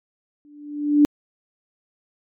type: tone with exponential growth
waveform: sine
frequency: 293.6 Hz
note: D4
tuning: in tune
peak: -8 dBFS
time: 0.45-1.05 s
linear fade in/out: 0 ms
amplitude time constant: 130 ms
effects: MP3 96 kbps